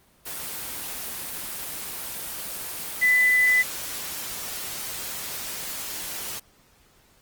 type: tone in noise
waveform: sine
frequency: 2000 Hz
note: B6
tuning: 21 cents sharp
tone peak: -16 dBFS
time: 3.01-3.63 s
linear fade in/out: 20 ms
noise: white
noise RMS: -33 dBFS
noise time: 0.25-6.4 s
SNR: +14 dB
effects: pink hiss -59 dBFS RMS until 7.21 s + Opus 24 kbps